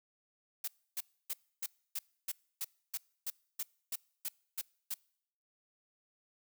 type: noise bursts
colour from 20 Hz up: blue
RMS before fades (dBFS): -37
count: 14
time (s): 0.64-4.942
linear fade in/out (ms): 5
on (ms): 38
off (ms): 290
effects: noise-tail reverb RT60 0.7 s tail -26 dB re dry